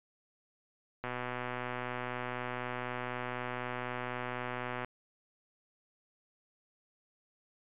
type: click train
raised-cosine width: 0.5 ms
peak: -22 dBFS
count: 473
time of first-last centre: 1.04-4.846 s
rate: 124 Hz
effects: resampled to 8000 Hz

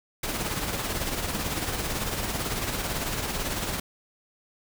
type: noise with tremolo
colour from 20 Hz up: pink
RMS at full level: -28 dBFS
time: 0.23-3.8 s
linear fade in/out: 5 ms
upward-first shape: sine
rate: 18 Hz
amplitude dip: 45%
effects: none

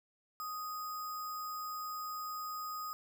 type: tone with sample-and-hold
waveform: sine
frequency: 1244.5 Hz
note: D#6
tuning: in tune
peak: -38 dBFS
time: 0.4-2.93 s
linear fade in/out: 0 ms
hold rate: 6300 Hz
effects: none

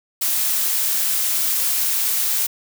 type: noise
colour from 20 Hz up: blue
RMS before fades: -20 dBFS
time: 0.21-2.47 s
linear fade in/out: 10 ms
effects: none

